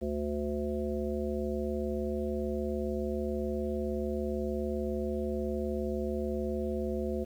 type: harmonic tone with a mistuned harmonic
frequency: 73.42 Hz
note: D2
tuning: in tune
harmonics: 1 / 3 / 5 / 7 / 9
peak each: -37 / -35 / -35 / -37 / -42 dBFS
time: 0.01-7.25 s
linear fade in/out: 20 ms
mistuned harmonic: 1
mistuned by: -16 cents
effects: 10-bit